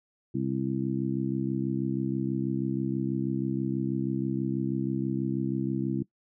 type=harmonic tone; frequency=66.2 Hz; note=C2; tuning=21 cents sharp; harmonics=2 / 3 / 4 / 5; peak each=-32 / -32 / -32 / -32 dBFS; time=0.34-6.03 s; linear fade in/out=10 ms; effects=noise-tail reverb RT60 0.1 s tail -19 dB re dry